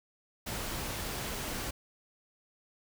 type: noise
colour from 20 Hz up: pink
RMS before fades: -37 dBFS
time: 0.46-1.71 s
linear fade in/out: 10 ms
effects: none